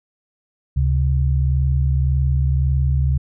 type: tone pair together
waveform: sine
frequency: 71.1 / 132.91 Hz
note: C#2 / C3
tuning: +45 / +28 cents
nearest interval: major seventh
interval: 1083 cents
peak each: -16 / -19 dBFS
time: 0.76-3.18 s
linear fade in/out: 10 ms
effects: none